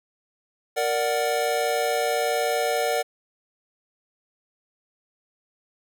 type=chord; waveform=square; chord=Bb augmented; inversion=none; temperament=equal; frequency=466.2 / 587.3 / 740 Hz; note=Bb4 / D5 / F#5; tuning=0 / 0 / 0 cents; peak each=-27 dBFS; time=0.76-3.03 s; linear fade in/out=20 ms; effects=none